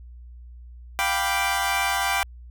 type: chord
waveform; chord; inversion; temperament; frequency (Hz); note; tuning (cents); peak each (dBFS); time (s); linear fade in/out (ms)
20% pulse; G dominant seventh; third; equal; 698.5 / 784 / 987.8 / 1174.7; F5 / G5 / B5 / D6; 0 / 0 / 0 / 0; -25 / -20 / -23 / -24; 0.99-2.23; 0
effects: added 60 Hz sine -40 dBFS peak until 2.5 s